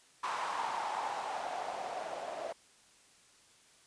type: noise with low-pass filter sweep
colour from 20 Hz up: violet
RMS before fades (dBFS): -38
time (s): 0.23-2.53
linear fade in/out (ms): 10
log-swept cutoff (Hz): 1000 to 620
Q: 4.8
effects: white hiss -63 dBFS RMS until 3.86 s + resampled to 22050 Hz